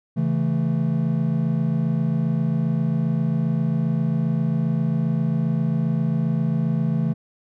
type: chord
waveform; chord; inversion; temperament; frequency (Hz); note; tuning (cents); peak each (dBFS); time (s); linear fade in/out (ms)
triangle; A major; first; just; 137.5 / 165 / 220; C#3 / E3 / A3; -14 / +2 / 0; -22 / -20 / -23; 0.16-7.14; 20
effects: none